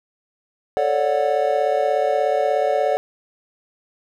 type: chord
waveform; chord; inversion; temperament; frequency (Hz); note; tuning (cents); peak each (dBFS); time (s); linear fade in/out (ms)
triangle; D major seventh; second; just; 440.5 / 550.6 / 587.3 / 734.2; A4 / C#5 / D5 / F#5; +2 / -12 / 0 / -14; -22 / -21 / -19 / -20; 0.77-2.97; 0
effects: none